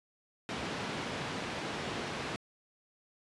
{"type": "band-pass noise", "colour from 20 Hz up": "pink", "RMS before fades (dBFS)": -38, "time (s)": [0.49, 2.36], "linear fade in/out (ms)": 0, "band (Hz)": [140, 3900], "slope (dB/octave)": 12, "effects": ["resampled to 24000 Hz"]}